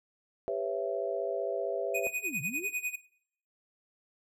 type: chord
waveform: sine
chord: C# half-diminished seventh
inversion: second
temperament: just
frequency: 399.1 / 498.9 / 554.4 / 665.2 Hz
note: G4 / B4 / C#5 / E5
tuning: +31 / +17 / 0 / +16 cents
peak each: -36 / -35 / -36 / -34 dBFS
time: 0.48-2.07 s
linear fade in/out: 0 ms
type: tone with tremolo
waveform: square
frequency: 2487 Hz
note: D#7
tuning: 1 cent flat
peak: -30 dBFS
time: 1.94-2.96 s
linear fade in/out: 10 ms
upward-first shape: sine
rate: 10 Hz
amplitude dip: 80%
type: linear two-way sweep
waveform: sine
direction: down then up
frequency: 440 to 123.47 to 440 Hz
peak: -38 dBFS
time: 2.22-2.69 s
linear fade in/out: 50 ms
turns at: 2.41 s
effects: noise-tail reverb RT60 0.6 s tail -18 dB re dry